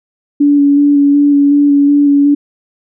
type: tone with vibrato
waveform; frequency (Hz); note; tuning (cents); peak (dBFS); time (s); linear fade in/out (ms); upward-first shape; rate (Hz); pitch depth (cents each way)
sine; 286; D4; -46; -5; 0.4-2.35; 10; square; 2.7; 13
effects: none